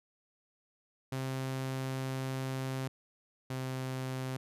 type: tone pair in turn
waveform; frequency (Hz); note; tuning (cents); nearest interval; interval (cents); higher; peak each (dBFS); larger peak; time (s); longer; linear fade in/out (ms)
sawtooth; 132.1 / 130.43; C3 / C3; +17 / -5; unison; 22; first; -30 / -31; first; 1.12-2.88 / 3.5-4.37; first; 5
effects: resampled to 32000 Hz